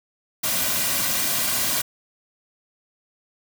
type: noise with comb filter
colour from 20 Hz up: white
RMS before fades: -23 dBFS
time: 0.43-1.82 s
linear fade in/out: 10 ms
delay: 2.3 ms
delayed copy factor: -0.55
effects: none